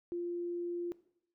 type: tone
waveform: sine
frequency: 347.7 Hz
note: F4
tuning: 8 cents flat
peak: -34 dBFS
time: 0.12-0.92 s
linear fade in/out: 0 ms
effects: noise-tail reverb RT60 0.7 s tail -18 dB re dry